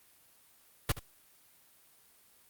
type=noise with echo; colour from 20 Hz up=pink; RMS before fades=-27 dBFS; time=0.89-0.92 s; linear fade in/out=5 ms; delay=74 ms; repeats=1; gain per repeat=-15 dB; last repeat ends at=0.994 s; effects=white hiss -63 dBFS RMS until 2.49 s + Opus 32 kbps